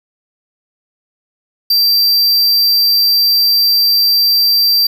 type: tone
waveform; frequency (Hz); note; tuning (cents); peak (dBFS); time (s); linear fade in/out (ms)
square; 4699; D8; 0; -9; 1.7-4.87; 5
effects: 7-bit